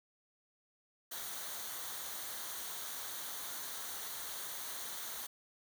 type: noise with comb filter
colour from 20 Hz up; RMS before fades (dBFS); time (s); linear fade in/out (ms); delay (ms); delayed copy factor
white; -43; 1.11-5.27; 10; 0.39; -0.55
effects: none